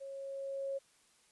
sine tone with level ramp, 547 Hz, C#5, 23 cents flat, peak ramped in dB -43 to -34 dBFS, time 0-0.79 s, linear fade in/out 20 ms, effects white hiss -68 dBFS RMS until 1.31 s + resampled to 24000 Hz

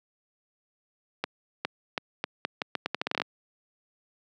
accelerating click train, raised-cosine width 0.3 ms, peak -11 dBFS, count 16, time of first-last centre 1.24-3.218 s, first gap 410 ms, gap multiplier 0.8, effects high-pass 200 Hz 12 dB/octave

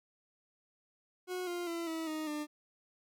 40% pulse tone with pitch steps, 364.5 / 350.5 / 337 / 324 / 311.5 / 299.5 Hz, F#4 / F4 / E4 / E4 / D#4 / D4, -26 / +6 / +38 / -30 / +2 / +34 cents, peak -35 dBFS, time 1.27-2.47 s, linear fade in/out 50 ms, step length 200 ms, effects none

